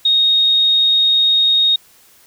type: tone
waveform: sine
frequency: 3729 Hz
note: A#7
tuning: in tune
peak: -10 dBFS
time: 0.05-1.76 s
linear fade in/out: 5 ms
effects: white hiss -49 dBFS RMS until 2.26 s